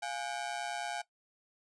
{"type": "ring-modulated tone", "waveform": "sawtooth", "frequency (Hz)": 765, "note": "G5", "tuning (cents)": -42, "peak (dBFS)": -29, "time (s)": [0.02, 1.02], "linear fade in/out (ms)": 10, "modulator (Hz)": 64.6, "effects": ["noise-tail reverb RT60 0.1 s tail -17 dB re dry", "resampled to 22050 Hz"]}